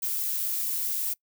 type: noise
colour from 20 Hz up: violet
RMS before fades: -29 dBFS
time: 0.02-1.14 s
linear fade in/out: 10 ms
effects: noise-tail reverb RT60 0.1 s tail -24 dB re dry